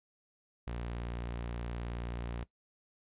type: tone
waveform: sawtooth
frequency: 58.9 Hz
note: A#1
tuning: 19 cents sharp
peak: -33 dBFS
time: 0.67-2.44 s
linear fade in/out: 5 ms
effects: noise-tail reverb RT60 0.1 s tail -18 dB re dry + resampled to 8000 Hz